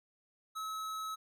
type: tone with hard clipping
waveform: sine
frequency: 1290 Hz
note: E6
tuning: 38 cents flat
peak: -39 dBFS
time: 0.55-1.16 s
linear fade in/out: 20 ms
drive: 17 dB
effects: none